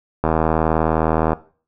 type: click train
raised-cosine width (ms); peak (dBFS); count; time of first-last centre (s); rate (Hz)
1; -3; 88; 0.24-1.332; 79.7
effects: noise-tail reverb RT60 0.4 s tail -17 dB re dry